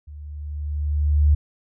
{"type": "tone with level ramp", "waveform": "sine", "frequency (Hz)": 74, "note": "D2", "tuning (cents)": 14, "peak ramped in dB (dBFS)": [-36, -11], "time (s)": [0.07, 1.35], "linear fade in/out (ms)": 10, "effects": []}